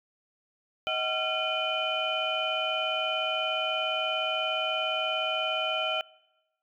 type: tone cluster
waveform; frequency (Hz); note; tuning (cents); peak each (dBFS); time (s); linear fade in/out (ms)
sine; 633 / 750 / 1370 / 2440 / 3037; D#5 / F#5 / F6 / D#7 / F#7; +30 / +23 / -34 / -34 / +44; -32 / -36 / -34 / -33 / -31; 0.87-6.01; 0
effects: noise-tail reverb RT60 1.0 s tail -23 dB re dry + tanh soft clip ceiling -16 dBFS